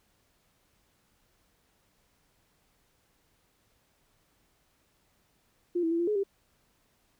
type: tone with pitch steps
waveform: sine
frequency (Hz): 350 / 327.4 / 335.7 / 344.4 / 421.8 / 395.4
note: F4 / E4 / E4 / F4 / G#4 / G4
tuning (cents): +4 / -12 / +32 / -24 / +27 / +15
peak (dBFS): -25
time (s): 5.75-6.236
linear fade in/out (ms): 10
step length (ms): 81
effects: pink hiss -70 dBFS RMS until 7.19 s